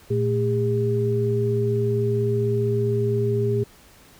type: tone cluster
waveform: sine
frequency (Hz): 115.8 / 220.1 / 404.8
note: A#2 / A3 / G#4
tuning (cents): -11 / +1 / -44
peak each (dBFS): -22 / -30 / -22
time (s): 0.1-3.64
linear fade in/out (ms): 10
effects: pink hiss -51 dBFS RMS until 4.19 s